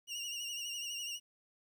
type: tone with vibrato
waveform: 25% pulse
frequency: 2842 Hz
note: F7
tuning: 30 cents sharp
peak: -35 dBFS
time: 0.07-1.2 s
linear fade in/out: 50 ms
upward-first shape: sine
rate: 12 Hz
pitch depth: 55 cents each way
effects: 12-bit